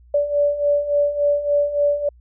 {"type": "beating tone pair", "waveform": "sine", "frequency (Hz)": [577, 580.5], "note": ["D5", "D5"], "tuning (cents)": [-31, -20], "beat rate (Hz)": 3.5, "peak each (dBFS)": [-22, -17], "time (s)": [0.14, 2.09], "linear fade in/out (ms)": 5, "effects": ["added 60 Hz sine -46 dBFS peak until 2.2 s"]}